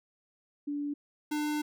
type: tone pair in turn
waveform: sine / square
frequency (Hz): 289.6 / 299.6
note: D4 / D4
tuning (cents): -24 / +35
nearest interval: minor second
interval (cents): 59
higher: second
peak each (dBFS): -31 / -30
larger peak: second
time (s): 0.67-0.94 / 1.31-1.62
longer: second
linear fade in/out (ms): 10
effects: none